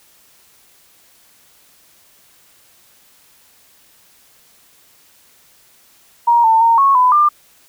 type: tone with pitch steps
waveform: sine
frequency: 943 / 896 / 920 / 1100 / 1002 / 1195 Hz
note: A#5 / A5 / A#5 / C#6 / B5 / D6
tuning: +20 / +31 / -23 / -14 / +25 / +30 cents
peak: -8 dBFS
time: 6.27-7.29 s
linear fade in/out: 10 ms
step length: 170 ms
effects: white hiss -51 dBFS RMS until 7.68 s